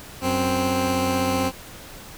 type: tone pair together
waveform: 15% pulse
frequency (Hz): 92.5 / 261.6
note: F#2 / C4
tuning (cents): 0 / 0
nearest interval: octave + tritone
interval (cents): 1800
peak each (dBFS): -20 / -15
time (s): 0.21-1.52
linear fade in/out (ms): 50
effects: pink hiss -41 dBFS RMS until 2.17 s